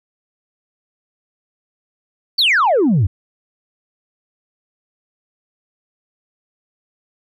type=exponential sweep; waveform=sine; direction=down; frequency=4699 to 84 Hz; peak=-9 dBFS; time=2.38-3.07 s; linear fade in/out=10 ms; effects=tanh soft clip ceiling -9 dBFS